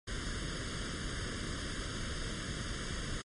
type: noise with comb filter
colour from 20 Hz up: pink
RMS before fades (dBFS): -38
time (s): 0.07-3.22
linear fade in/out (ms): 10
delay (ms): 0.6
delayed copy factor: +0.9
effects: low-pass 8000 Hz 12 dB/octave + MP3 48 kbps